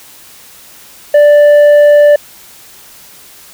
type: tone with tanh clipping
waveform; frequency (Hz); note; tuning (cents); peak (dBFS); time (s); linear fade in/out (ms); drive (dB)
sine; 587.3; D5; 0; -3; 1.14-2.16; 5; 5
effects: white hiss -37 dBFS RMS until 3.53 s